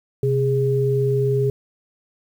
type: tone pair together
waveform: sine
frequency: 129.68 / 411.7 Hz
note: C3 / G#4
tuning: -15 / -15 cents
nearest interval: octave + minor sixth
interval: 2000 cents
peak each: -19 dBFS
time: 0.23-1.5 s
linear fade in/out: 2 ms
effects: 8-bit